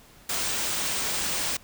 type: band-stop noise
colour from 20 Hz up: white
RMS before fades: -28 dBFS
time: 0.29-1.57 s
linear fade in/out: 5 ms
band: 10000 to 15000 Hz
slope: 96 dB/octave
effects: pink hiss -53 dBFS RMS until 1.63 s